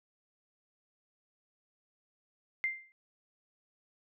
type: tone with exponential decay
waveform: sine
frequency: 2093 Hz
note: C7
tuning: in tune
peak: -26 dBFS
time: 2.64-2.92 s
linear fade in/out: 0 ms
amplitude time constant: 60 ms
effects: none